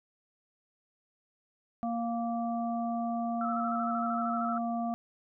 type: harmonic tone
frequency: 233.1 Hz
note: A#3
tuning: in tune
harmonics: 1 / 3 / 5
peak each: -32 / -33 / -43 dBFS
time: 1.83-4.94 s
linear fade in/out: 0 ms
type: tone with vibrato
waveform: sine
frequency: 1318.5 Hz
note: E6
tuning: in tune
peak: -33 dBFS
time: 3.41-4.58 s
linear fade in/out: 2 ms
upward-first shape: square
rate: 13 Hz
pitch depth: 36 cents each way
effects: none